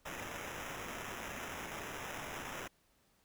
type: noise with sample-and-hold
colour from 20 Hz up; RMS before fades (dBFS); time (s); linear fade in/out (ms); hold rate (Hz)
white; -44; 0.05-2.68; 10; 4410
effects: pink hiss -72 dBFS RMS until 3.24 s